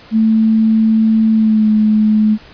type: tone with pitch glide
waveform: sine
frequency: 220.9 to 214.5 Hz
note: A3 to A3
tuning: +7 to -44 cents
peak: -8 dBFS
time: 0.11-2.38 s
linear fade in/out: 50 ms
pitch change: -51 cents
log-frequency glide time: 1.32-1.69 s
effects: pink hiss -40 dBFS RMS until 2.53 s + resampled to 11025 Hz